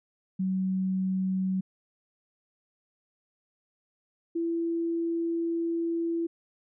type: tone pair in turn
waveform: sine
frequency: 188.3 / 334.7 Hz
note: F#3 / E4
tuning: +31 / +26 cents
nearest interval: minor seventh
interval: 995 cents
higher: second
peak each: -25 / -26 dBFS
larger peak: first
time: 0.39-1.61 / 4.35-6.27 s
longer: second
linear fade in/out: 10 ms
effects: none